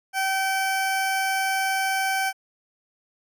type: tone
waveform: 20% pulse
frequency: 770 Hz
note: G5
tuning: 31 cents flat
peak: -17 dBFS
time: 0.13-2.33 s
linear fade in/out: 50 ms
effects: AAC 64 kbps